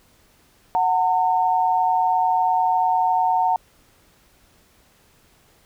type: tone pair together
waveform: sine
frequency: 740 / 908.5 Hz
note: F#5 / A#5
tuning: 0 / -45 cents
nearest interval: major third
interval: 355 cents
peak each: -19 / -19 dBFS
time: 0.75-3.56 s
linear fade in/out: 0 ms
effects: pink hiss -57 dBFS RMS until 5.65 s